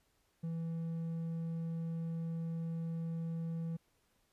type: tone with hard clipping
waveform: sine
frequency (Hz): 165.1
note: E3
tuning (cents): +3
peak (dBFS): -37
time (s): 0.43-3.77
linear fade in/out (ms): 10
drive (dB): 3
effects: pink hiss -75 dBFS RMS until 4.32 s + resampled to 32000 Hz